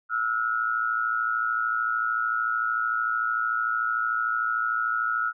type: tone pair together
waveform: sine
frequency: 1318.5 / 1431.9 Hz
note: E6 / F6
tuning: 0 / +43 cents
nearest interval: minor second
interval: 143 cents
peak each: -26 dBFS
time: 0.09-5.33 s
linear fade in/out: 50 ms
effects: none